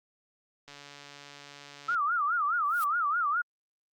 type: click train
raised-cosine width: 0.2 ms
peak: -30 dBFS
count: 182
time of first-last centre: 0.68-1.946 s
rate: 143 Hz
type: tone with vibrato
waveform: sine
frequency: 1285 Hz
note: E6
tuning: 45 cents flat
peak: -25 dBFS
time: 1.88-3.42 s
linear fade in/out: 10 ms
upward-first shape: sine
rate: 4.8 Hz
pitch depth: 200 cents each way
type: noise with exponential growth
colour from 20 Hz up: blue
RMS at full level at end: -35 dBFS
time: 2.63-2.84 s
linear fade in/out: 1 ms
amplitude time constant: 44 ms
effects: Opus 48 kbps